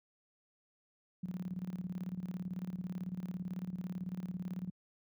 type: tone with tremolo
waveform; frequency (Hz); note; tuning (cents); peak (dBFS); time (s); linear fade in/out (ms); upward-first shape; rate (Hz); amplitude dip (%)
sine; 181.6; F#3; -32; -35; 1.23-4.7; 5; square; 18; 75
effects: high-pass 80 Hz 12 dB/octave